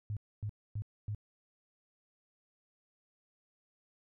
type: tone bursts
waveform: sine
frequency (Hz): 104.7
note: G#2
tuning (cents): +15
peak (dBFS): -34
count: 4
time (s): 0.1-1.148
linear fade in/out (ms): 0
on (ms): 67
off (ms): 260
effects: none